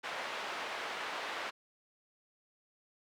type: band-pass noise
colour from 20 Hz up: pink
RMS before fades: -40 dBFS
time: 0.03-1.51 s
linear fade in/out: 20 ms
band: 670 to 2900 Hz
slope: 12 dB/octave
effects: none